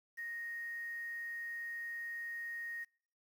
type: tone with quantisation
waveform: sine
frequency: 1864.7 Hz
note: A#6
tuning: in tune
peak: -40 dBFS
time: 0.17-2.85 s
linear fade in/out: 20 ms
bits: 10
effects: noise-tail reverb RT60 0.6 s tail -26 dB re dry